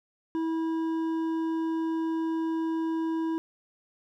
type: tone with hard clipping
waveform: sine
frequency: 324.8 Hz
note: E4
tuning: 26 cents flat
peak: -28 dBFS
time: 0.35-3.38 s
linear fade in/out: 0 ms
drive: 7 dB
effects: none